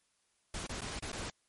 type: noise with dropouts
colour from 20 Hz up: pink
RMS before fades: -40 dBFS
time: 0.54-1.3 s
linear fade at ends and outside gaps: 2 ms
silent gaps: 0.666-0.693 / 0.808-0.817 / 0.991-1.024 / 1.118-1.129 s
effects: white hiss -75 dBFS RMS until 1.48 s + MP3 48 kbps